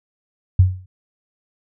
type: tone with exponential decay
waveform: sine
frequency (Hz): 92.4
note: F#2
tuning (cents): -2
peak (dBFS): -5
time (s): 0.59-0.86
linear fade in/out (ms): 5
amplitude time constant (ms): 58
effects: none